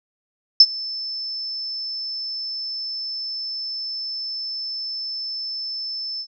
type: tone with ADSR envelope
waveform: sine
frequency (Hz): 5274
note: E8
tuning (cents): 0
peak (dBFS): -3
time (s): 0.6-6.27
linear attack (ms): 4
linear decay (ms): 49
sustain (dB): -23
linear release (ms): 67
effects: none